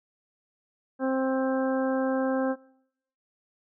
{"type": "harmonic tone", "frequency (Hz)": 263.4, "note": "C4", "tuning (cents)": 12, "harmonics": [1, 2, 3, 4, 5, 6], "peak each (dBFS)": [-26, -28, -35, -39, -40, -39], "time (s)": [0.99, 2.56], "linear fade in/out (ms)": 50, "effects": ["noise-tail reverb RT60 0.8 s tail -24 dB re dry"]}